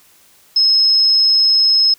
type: tone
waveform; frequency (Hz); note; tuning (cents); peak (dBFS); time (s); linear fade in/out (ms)
sine; 5170; E8; -34; -9; 0.56-1.94; 5
effects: white hiss -50 dBFS RMS until 1.98 s